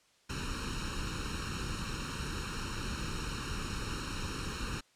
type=noise with comb filter; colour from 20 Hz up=pink; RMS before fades=-37 dBFS; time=0.29-4.81 s; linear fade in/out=10 ms; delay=0.73 ms; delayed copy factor=+0.9; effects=white hiss -67 dBFS RMS until 4.95 s + low-pass 7000 Hz 12 dB/octave